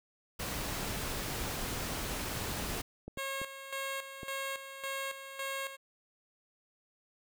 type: noise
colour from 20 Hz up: pink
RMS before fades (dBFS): -37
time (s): 0.39-2.82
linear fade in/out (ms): 10
type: clicks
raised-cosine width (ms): 2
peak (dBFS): -29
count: 5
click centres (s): 1.926 / 3.08 / 3.174 / 3.416 / 4.232
type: tone with tremolo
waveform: 10% pulse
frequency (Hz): 543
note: C#5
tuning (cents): -36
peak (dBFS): -27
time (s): 3.17-5.77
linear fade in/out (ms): 20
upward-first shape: square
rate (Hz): 1.8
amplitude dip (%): 65
effects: none